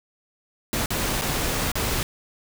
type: noise with dropouts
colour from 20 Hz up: pink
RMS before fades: -25 dBFS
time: 0.73-2.03 s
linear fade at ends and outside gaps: 0 ms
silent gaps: 0.859-0.905 / 1.213-1.22 / 1.717-1.755 s
effects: none